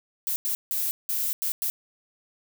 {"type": "noise bursts at uneven times", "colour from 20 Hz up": "violet", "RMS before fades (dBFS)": -27, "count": 6, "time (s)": [[0.27, 0.36], [0.45, 0.55], [0.71, 0.91], [1.09, 1.33], [1.42, 1.52], [1.62, 1.7]], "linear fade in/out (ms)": 0, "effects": []}